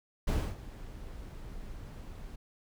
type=noise with ADSR envelope; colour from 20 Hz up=brown; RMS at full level=-26 dBFS; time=0.27-2.36 s; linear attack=11 ms; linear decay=270 ms; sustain=-18 dB; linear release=8 ms; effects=none